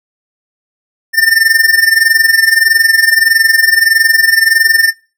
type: tone with amplitude modulation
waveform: square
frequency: 1801 Hz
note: A6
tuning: 40 cents sharp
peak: -4 dBFS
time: 1.13-4.93 s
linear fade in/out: 50 ms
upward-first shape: sine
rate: 21.6 Hz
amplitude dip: 80%
effects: noise-tail reverb RT60 0.4 s tail -26 dB re dry